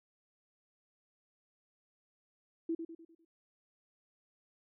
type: tone with echo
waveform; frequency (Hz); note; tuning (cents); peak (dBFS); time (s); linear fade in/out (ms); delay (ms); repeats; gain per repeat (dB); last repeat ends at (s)
sine; 329.6; E4; 0; -31; 2.69-2.75; 5; 100; 5; -7; 3.25
effects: none

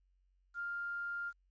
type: tone with quantisation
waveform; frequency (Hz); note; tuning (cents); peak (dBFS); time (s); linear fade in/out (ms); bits
sine; 1400; F6; +4; -37; 0.54-1.33; 50; 11
effects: added 46 Hz sine -70 dBFS peak until 1.5 s + resampled to 16000 Hz

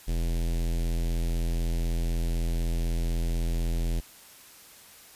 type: tone with notch filter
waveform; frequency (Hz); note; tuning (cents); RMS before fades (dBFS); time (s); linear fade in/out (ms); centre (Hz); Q
square; 42; E1; +33; -27; 0.07-4.01; 20; 1200; 0.51
effects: white hiss -51 dBFS RMS until 5.15 s + resampled to 32000 Hz

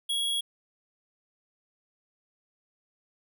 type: tone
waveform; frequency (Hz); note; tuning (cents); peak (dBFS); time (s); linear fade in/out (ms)
square; 3322; G#7; 0; -27; 0.09-0.41; 10
effects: none

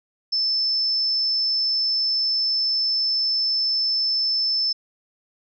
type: tone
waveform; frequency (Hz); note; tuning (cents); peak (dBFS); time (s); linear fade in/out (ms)
sine; 5274; E8; 0; -19; 0.32-4.73; 10
effects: none

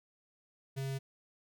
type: tone with notch filter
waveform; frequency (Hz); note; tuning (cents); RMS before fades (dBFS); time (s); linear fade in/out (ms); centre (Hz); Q
square; 135.2; C#3; -43; -37; 0.76-0.99; 20; 1100; 1.5
effects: none

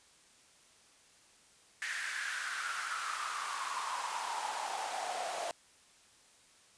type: noise with high-pass filter sweep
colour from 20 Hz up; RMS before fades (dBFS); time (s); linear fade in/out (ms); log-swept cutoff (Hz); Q
pink; -38; 1.82-5.51; 0; 1800 to 650; 6.1
effects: white hiss -63 dBFS RMS until 6.77 s + resampled to 22050 Hz

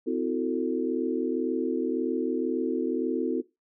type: tone cluster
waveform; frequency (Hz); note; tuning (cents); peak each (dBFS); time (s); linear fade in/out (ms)
sine; 256.7 / 323.2 / 365.1 / 446.2; C4 / E4 / F#4 / A4; -33 / -34 / -23 / +24; -30; 0.06-3.42; 20
effects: noise-tail reverb RT60 0.2 s tail -17 dB re dry

